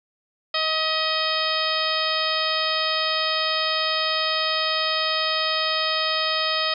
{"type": "harmonic tone with a mistuned harmonic", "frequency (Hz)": 630, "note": "D#5", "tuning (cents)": 21, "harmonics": [1, 2, 3, 4, 5, 6, 7, 8], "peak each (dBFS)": [-29, -27, -30, -31, -29, -29, -30, -29], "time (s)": [0.54, 6.74], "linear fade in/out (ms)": 5, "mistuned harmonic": 3, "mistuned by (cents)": 21, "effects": []}